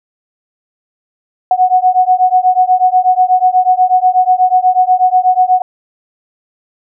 sine beating tone pair, 733 / 741.2 Hz, F#5 / F#5, -16 / +3 cents, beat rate 8.2 Hz, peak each -10 dBFS, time 1.51-5.62 s, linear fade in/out 2 ms, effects none

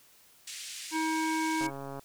white band-pass noise, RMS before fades -42 dBFS, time 0.47-1.67 s, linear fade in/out 5 ms, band 2000 to 8600 Hz, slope 24 dB/octave
harmonic tone, 318.5 Hz, D#4, 41 cents sharp, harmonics 1 / 3 / 5 / 7, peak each -30 / -32 / -39 / -38 dBFS, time 0.91-1.71 s, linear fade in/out 50 ms
click train, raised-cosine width 1 ms, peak -27 dBFS, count 54, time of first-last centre 1.61-1.994 s, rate 138 Hz
effects white hiss -60 dBFS RMS until 2.04 s

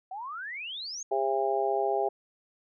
sine exponential sweep, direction up, 728 to 6690 Hz, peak -35 dBFS, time 0.11-1.03 s, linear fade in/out 5 ms
harmonic tone, 134.6 Hz, C3, 49 cents sharp, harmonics 3 / 4 / 5 / 6, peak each -29 / -34 / -30 / -30 dBFS, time 1.11-2.09 s, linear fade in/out 10 ms
effects none

